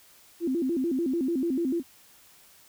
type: tone with vibrato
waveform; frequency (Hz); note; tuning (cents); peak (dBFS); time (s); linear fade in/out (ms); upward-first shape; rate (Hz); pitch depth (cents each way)
sine; 298; D4; +25; -24; 0.4-1.83; 50; square; 6.8; 230
effects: white hiss -56 dBFS RMS until 2.68 s